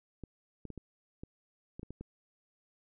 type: clicks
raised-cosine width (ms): 3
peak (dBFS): -30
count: 9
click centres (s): 0.237 / 0.653 / 0.703 / 0.777 / 1.235 / 1.795 / 1.831 / 1.906 / 2.01
effects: none